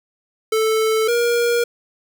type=tone pair in turn; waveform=square; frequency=440 / 474.2 Hz; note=A4 / A#4; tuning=0 / +30 cents; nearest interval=minor second; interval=130 cents; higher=second; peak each=-16 dBFS; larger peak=neither; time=0.52-1.08 / 1.08-1.64 s; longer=neither; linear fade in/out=5 ms; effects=none